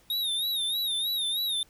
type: tone with vibrato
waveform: square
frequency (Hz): 3729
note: A#7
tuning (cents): 0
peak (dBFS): -27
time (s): 0.1-1.63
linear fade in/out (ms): 2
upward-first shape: sine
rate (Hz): 3.2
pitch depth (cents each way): 96
effects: pink hiss -61 dBFS RMS until 1.69 s